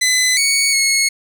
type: tone with pitch steps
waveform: 15% pulse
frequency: 2016 / 2232 / 2182 Hz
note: B6 / C#7 / C#7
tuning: +35 / +11 / -28 cents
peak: -6 dBFS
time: 0.01-1.09 s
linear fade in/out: 10 ms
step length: 360 ms
effects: none